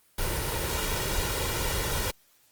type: noise with comb filter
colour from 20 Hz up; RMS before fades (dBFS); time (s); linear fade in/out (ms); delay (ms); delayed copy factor
pink; -29; 0.18-2.11; 5; 2.1; +0.55
effects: white hiss -63 dBFS RMS until 2.51 s + Opus 24 kbps